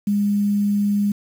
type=tone with quantisation; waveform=sine; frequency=204.1 Hz; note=G#3; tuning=30 cents flat; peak=-16 dBFS; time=0.07-1.12 s; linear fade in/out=5 ms; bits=7; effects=none